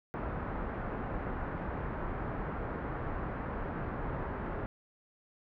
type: low-pass noise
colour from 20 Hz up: pink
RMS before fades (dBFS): -37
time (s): 0.14-4.66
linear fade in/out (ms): 0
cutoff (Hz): 1600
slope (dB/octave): 24
effects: none